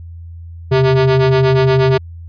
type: ring-modulated tone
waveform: square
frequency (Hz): 130.4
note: C3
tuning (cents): -5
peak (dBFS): -7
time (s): 0.71-1.98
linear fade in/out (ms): 10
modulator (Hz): 265
effects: added 84 Hz sine -29 dBFS peak until 2.28 s + resampled to 11025 Hz